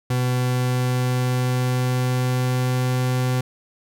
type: tone with pitch glide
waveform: 40% pulse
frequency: 125.4 to 126.93 Hz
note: B2 to B2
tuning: +27 to +48 cents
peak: -18 dBFS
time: 0.1-3.41 s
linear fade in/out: 5 ms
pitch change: +21 cents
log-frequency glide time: 0.24-3.05 s
effects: none